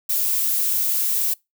violet noise, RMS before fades -21 dBFS, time 0.09-1.34 s, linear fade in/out 10 ms, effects noise-tail reverb RT60 0.2 s tail -24 dB re dry

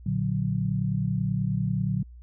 sine chord, Bb augmented, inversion none, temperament equal, 116.54 / 146.83 / 185 Hz, Bb2 / D3 / F#3, 0 / 0 / 0 cents, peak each -28 / -28 / -28 dBFS, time 0.06-2.03 s, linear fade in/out 5 ms, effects added 60 Hz sine -43 dBFS peak until 2.22 s

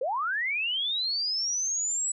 sine linear sweep, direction up, 470 to 7902 Hz, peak -26 dBFS, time 0.01-2.12 s, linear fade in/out 5 ms, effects none

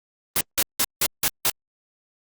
white noise bursts, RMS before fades -20 dBFS, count 6, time 0.36-1.498 s, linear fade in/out 0 ms, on 48 ms, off 170 ms, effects Opus 32 kbps

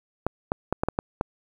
clicks, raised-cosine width 1 ms, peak -9 dBFS, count 7, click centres 0.266 / 0.519 / 0.726 / 0.835 / 0.886 / 0.989 / 1.211 s, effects 8-bit

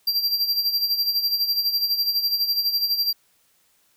square tone with tremolo, 4732 Hz, D8, 12 cents sharp, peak -18 dBFS, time 0.07-3.13 s, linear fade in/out 5 ms, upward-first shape sine, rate 12 Hz, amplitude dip 65%, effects white hiss -63 dBFS RMS until 3.96 s

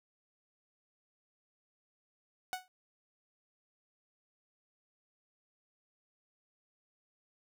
sawtooth tone with exponential decay, 740 Hz, F#5, in tune, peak -28 dBFS, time 2.53-2.68 s, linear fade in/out 0 ms, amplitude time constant 31 ms, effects none

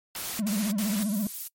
white noise bursts, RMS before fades -34 dBFS, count 3, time 0.15-1.032 s, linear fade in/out 2 ms, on 250 ms, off 66 ms
triangle tone with vibrato, 207.7 Hz, G#3, in tune, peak -23 dBFS, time 0.39-1.27 s, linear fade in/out 2 ms, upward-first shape sine, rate 15 Hz, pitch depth 130 cents each way
violet noise, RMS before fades -34 dBFS, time 1.01-1.48 s, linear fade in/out 5 ms
effects noise-tail reverb RT60 0.1 s tail -25 dB re dry + MP3 64 kbps

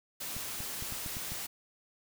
white noise, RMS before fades -39 dBFS, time 0.2-1.47 s, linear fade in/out 10 ms
clicks, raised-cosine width 5 ms, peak -30 dBFS, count 7, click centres 0.366 / 0.605 / 0.824 / 0.923 / 1.062 / 1.169 / 1.32 s
effects none

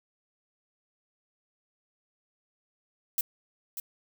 violet noise with echo, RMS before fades -27 dBFS, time 3.18-3.21 s, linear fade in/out 2 ms, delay 590 ms, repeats 1, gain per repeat -9 dB, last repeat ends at 3.8 s, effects none

